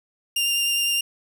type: tone with vibrato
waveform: sawtooth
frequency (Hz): 2794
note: F7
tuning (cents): 0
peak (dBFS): -17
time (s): 0.36-1.01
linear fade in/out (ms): 5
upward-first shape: sine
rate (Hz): 9.8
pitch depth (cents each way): 9
effects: none